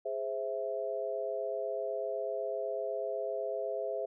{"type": "chord", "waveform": "sine", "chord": "Ab augmented", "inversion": "none", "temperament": "equal", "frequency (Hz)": [415.3, 523.3, 659.3], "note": ["Ab4", "C5", "E5"], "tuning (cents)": [0, 0, 0], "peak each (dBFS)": [-38, -37, -36], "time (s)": [0.05, 4.06], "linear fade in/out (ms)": 10, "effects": []}